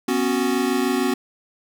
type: chord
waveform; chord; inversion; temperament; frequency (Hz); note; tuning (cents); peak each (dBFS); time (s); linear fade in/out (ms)
square; B suspended second; none; equal with one note detuned; 246.9 / 273.5 / 370; B3 / C#4 / F#4; 0 / -23 / 0; -24; 0.08-1.14; 5
effects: none